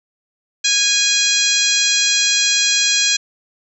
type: harmonic tone with a mistuned harmonic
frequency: 823 Hz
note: G#5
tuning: 16 cents flat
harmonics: 2 / 3 / 4 / 5 / 6 / 7 / 8 / 9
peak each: -25 / -21 / -20 / -19 / -25 / -21 / -22 / -23 dBFS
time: 0.64-3.17 s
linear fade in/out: 10 ms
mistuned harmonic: 7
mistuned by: +19 cents
effects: none